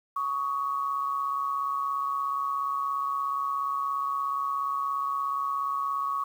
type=tone pair together; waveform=sine; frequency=1119 / 1256 Hz; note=C#6 / D#6; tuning=+16 / +16 cents; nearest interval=major second; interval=200 cents; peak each=-27 / -35 dBFS; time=0.16-6.24 s; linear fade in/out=5 ms; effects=9-bit